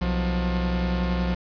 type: tone pair together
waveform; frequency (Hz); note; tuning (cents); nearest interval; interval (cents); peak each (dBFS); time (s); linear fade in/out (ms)
45% pulse; 62.8 / 177.63; B1 / F3; +30 / +30; octave + tritone; 1800; -25; 0.01-1.35; 10
effects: resampled to 11025 Hz + 8-bit